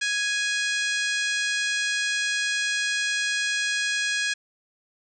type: harmonic tone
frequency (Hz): 830.6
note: G#5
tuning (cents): 0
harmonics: 2 / 3 / 4 / 5 / 6 / 7 / 8 / 9 / 10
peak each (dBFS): -26 / -30 / -32 / -34 / -36 / -37 / -38 / -39 / -40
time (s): 0.01-4.34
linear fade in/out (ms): 10
effects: none

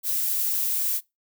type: noise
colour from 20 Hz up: violet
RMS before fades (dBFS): -25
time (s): 0.03-1.01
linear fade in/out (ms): 50
effects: noise-tail reverb RT60 0.2 s tail -22 dB re dry

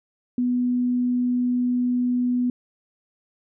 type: tone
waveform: sine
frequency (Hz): 246.9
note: B3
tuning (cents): 0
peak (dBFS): -19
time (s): 0.38-2.5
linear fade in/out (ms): 2
effects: none

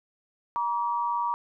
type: tone pair together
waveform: sine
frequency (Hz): 950.6 / 1152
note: A#5 / D6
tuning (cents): +34 / -34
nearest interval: minor third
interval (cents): 332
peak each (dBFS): -26 / -30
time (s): 0.56-1.34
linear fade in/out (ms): 0
effects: none

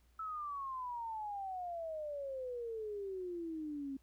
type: exponential sweep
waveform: sine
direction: down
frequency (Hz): 1318 to 267.2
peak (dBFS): -39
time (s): 0.19-3.97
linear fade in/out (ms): 5
effects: added 60 Hz sine -66 dBFS peak until 4.02 s + pink hiss -75 dBFS RMS until 4.02 s

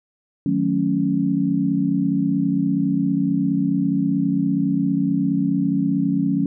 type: chord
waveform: sine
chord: D# half-diminished seventh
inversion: none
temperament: equal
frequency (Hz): 155.56 / 185 / 220 / 277.2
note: D#3 / F#3 / A3 / C#4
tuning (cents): 0 / 0 / 0 / 0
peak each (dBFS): -26 / -22 / -25 / -20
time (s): 0.46-6.46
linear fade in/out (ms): 2
effects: none

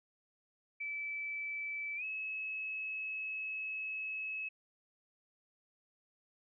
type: tone with pitch glide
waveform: sine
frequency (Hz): 2312 to 2580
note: D7 to E7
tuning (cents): -28 to -38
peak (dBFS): -37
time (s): 0.8-4.49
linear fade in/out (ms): 10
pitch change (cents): +190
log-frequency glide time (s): 1.96-2.04
effects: none

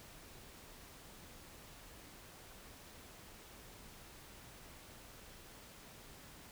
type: silence
effects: pink hiss -56 dBFS RMS until 6.51 s

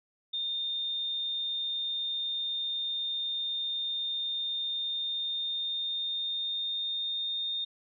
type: tone with pitch glide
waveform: sine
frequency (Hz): 3634 to 3657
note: A#7 to A#7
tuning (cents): -45 to -34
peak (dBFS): -30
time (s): 0.33-7.65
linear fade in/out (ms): 10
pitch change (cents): +11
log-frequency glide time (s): 4.7-7.52
effects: none

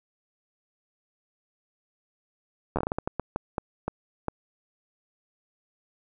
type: slowing click train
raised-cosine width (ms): 1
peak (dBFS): -13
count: 14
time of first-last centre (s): 2.76-4.283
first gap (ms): 11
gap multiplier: 1.35
effects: none

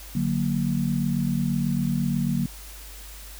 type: chord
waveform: sine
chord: D augmented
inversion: none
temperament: equal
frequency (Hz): 146.83 / 185 / 233.1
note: D3 / F#3 / A#3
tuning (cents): 0 / 0 / 0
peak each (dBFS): -26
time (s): 0.15-2.46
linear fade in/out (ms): 5
effects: added 50 Hz sine -41 dBFS peak until 3.39 s + white hiss -44 dBFS RMS until 3.39 s

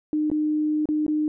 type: tone with dropouts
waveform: sine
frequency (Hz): 304.4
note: D#4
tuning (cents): -38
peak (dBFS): -20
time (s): 0.13-1.28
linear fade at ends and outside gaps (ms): 1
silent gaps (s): 0.301-0.315 / 0.856-0.888 / 1.065-1.08
effects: none

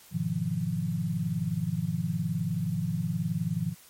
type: chord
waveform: sine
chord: F half-diminished seventh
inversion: first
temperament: equal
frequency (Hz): 103.83 / 123.47 / 155.56 / 174.61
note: Ab2 / Cb3 / Eb3 / F3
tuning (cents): 0 / 0 / 0 / 0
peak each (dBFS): -36 / -35 / -31 / -30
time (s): 0.11-3.75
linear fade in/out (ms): 50
effects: white hiss -54 dBFS RMS until 3.89 s + MP3 64 kbps

